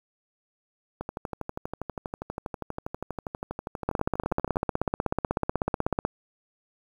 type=two click trains; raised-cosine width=1 ms; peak=-18 / -10 dBFS; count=45 / 36; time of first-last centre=1.01-4.558 / 3.89-6.05 s; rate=12.4 / 16.2 Hz; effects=8-bit